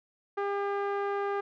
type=tone with low-pass filter; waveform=sawtooth; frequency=401.7 Hz; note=G4; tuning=42 cents sharp; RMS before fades=-31 dBFS; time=0.37-1.41 s; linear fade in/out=10 ms; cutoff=1400 Hz; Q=1.4; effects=none